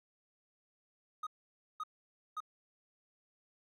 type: tone bursts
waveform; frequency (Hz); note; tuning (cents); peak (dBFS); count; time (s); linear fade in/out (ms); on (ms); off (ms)
triangle; 1250; D#6; +8; -35; 3; 1.23-2.404; 5; 38; 530
effects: none